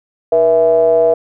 triangle ring-modulated tone, 88.5 Hz, F2, 23 cents sharp, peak -3 dBFS, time 0.32-1.14 s, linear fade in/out 5 ms, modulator 570 Hz, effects none

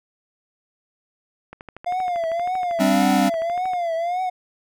click train, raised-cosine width 0.5 ms, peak -22 dBFS, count 29, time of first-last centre 1.53-3.735 s, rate 12.7 Hz
triangle tone with vibrato, 698.5 Hz, F5, in tune, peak -19 dBFS, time 1.86-4.3 s, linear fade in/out 10 ms, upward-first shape triangle, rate 1.8 Hz, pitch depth 130 cents each way
square chord, G suspended fourth, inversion none, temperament equal, 196 / 261.6 / 293.7 Hz, G3 / C4 / D4, 0 / 0 / 0 cents, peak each -21 / -21 / -23 dBFS, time 2.79-3.3 s, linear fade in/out 20 ms
effects none

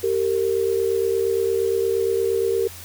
sine tone pair together, 390 / 458.6 Hz, G4 / A#4, -9 / -28 cents, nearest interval minor third, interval 281 cents, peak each -21 dBFS, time 0.03-2.68 s, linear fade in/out 10 ms, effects added 88 Hz sine -42 dBFS peak until 2.84 s + white hiss -40 dBFS RMS until 2.84 s

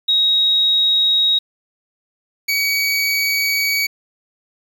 sine / 25% pulse tone pair in turn, 3789 / 2263 Hz, A#7 / C#7, +27 / +35 cents, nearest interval major sixth, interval 892 cents, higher first, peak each -12 dBFS, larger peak neither, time 0.08-1.39 / 2.48-3.87 s, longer second, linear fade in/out 10 ms, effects 7-bit

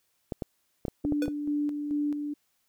clicks, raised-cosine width 2 ms, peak -18 dBFS, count 7, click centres 0.322 / 0.422 / 0.852 / 0.882 / 1.05 / 1.123 / 1.281 s
sine tone with tremolo, 293.3 Hz, D4, 2 cents flat, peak -25 dBFS, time 1.04-2.34 s, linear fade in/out 10 ms, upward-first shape square, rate 2.3 Hz, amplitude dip 45%
square tone with exponential decay, 493.9 Hz, B4, in tune, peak -28 dBFS, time 1.22-1.33 s, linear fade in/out 2 ms, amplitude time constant 23 ms
effects white hiss -73 dBFS RMS until 2.68 s

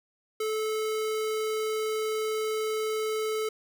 square tone, 434.6 Hz, A4, 21 cents flat, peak -28 dBFS, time 0.4-3.49 s, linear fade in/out 5 ms, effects none

